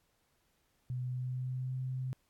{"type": "tone with pitch glide", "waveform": "sine", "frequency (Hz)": [125.6, 129.36], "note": ["B2", "C3"], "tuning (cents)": [30, -19], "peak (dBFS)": -34, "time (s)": [0.9, 2.13], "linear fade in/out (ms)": 0, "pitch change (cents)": 51, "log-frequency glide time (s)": [1.02, 1.76], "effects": ["pink hiss -75 dBFS RMS until 2.29 s", "AAC 64 kbps"]}